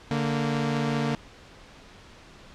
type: tone pair together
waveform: sawtooth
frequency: 145.36 / 230.6 Hz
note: D3 / A#3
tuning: -17 / -19 cents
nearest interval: minor sixth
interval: 798 cents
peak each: -23 dBFS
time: 0.11-1.15 s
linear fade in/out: 0 ms
effects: pink hiss -49 dBFS RMS until 2.54 s + low-pass 5000 Hz 12 dB/octave